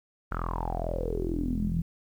sawtooth tone with low-pass filter sweep, 42.24 Hz, E1, 43 cents sharp, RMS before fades -30 dBFS, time 0.31-1.82 s, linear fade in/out 10 ms, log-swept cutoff 1400 to 160 Hz, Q 9.9, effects 10-bit

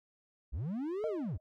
triangle linear two-way sweep, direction up then down, 47.67 to 466.2 to 61.8 Hz, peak -32 dBFS, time 0.52-1.38 s, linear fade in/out 20 ms, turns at 1.07 s
sine tone with exponential decay, 622.3 Hz, D#5, in tune, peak -31 dBFS, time 1.04-1.4 s, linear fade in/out 0 ms, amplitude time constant 77 ms
effects none

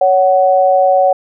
sine tone pair together, 559 / 746.2 Hz, C#5 / F#5, +14 / +14 cents, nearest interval perfect fourth, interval 500 cents, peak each -10 dBFS, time 0.01-1.13 s, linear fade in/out 5 ms, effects none

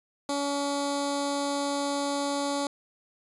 10% pulse tone with notch filter, 283.1 Hz, C#4, 37 cents sharp, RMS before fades -29 dBFS, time 0.29-2.67 s, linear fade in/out 2 ms, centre 1700 Hz, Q 0.97, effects resampled to 24000 Hz

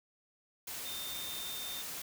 sine tone in noise, 3623 Hz, A7, 50 cents sharp, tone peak -42 dBFS, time 0.85-1.82 s, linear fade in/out 5 ms, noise white, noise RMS -42 dBFS, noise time 0.67-2.02 s, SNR -3 dB, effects none

